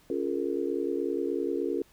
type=chord; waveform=sine; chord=Bb minor seventh; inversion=first; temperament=just; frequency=279.7 / 349.6 / 419.5 / 466.2 Hz; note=Db4 / F4 / Ab4 / Bb4; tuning=+16 / +2 / +17 / 0 cents; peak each=-33 / -31 / -33 / -34 dBFS; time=0.1-1.82 s; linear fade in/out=2 ms; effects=pink hiss -61 dBFS RMS until 1.92 s